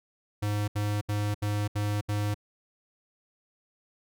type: tone bursts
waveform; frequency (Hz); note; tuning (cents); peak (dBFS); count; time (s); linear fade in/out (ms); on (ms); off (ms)
square; 103.83; G#2; 0; -27; 6; 0.42-2.345; 10; 260; 73
effects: none